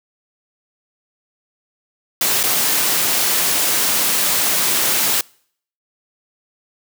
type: noise with dropouts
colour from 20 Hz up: white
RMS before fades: -17 dBFS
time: 2.21-5.21 s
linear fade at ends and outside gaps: 2 ms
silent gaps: 2.431-2.436 s
effects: noise-tail reverb RT60 0.6 s tail -26 dB re dry + high-pass 150 Hz 12 dB/octave